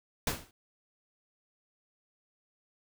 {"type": "noise with exponential decay", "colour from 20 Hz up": "pink", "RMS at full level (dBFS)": -27, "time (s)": [0.27, 0.51], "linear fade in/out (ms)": 2, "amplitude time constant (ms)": 52, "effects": []}